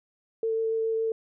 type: tone with vibrato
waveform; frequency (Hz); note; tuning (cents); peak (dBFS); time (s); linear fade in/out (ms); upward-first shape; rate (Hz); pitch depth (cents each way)
sine; 447.7; A4; +30; -24; 0.43-1.12; 2; triangle; 7.1; 10
effects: none